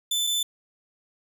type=tone pair in turn; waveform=sawtooth; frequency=3520 / 3520 Hz; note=A7 / A7; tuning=0 / 0 cents; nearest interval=unison; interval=0 cents; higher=neither; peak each=-20 dBFS; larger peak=neither; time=0.11-0.27 / 0.27-0.43 s; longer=neither; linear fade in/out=5 ms; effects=none